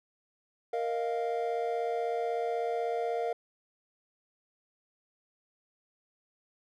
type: chord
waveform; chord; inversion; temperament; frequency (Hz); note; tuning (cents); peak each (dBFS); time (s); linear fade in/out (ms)
triangle; Bb suspended fourth; none; equal; 466.2 / 622.3 / 698.5; Bb4 / Eb5 / F5; 0 / 0 / 0; -30 / -36 / -31; 0.73-3.33; 5
effects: none